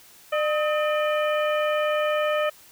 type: harmonic tone with a mistuned harmonic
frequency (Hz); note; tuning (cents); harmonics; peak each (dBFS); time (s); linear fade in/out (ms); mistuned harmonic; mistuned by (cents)
603; D5; +46; 1 / 2 / 3 / 4 / 5; -22 / -28 / -32 / -34 / -36; 0.32-2.5; 10; 2; +83
effects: white hiss -51 dBFS RMS until 2.71 s